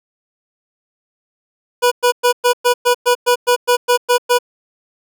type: tone bursts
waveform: 25% pulse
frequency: 489.1 Hz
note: B4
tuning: 17 cents flat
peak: -6 dBFS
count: 13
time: 1.82-4.388 s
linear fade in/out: 20 ms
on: 96 ms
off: 110 ms
effects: none